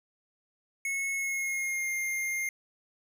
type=tone with pitch glide; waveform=square; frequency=2189 to 2117 Hz; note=C#7 to C7; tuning=-22 to +20 cents; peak=-30 dBFS; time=0.85-2.49 s; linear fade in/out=2 ms; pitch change=-58 cents; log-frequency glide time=1.13-1.92 s; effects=none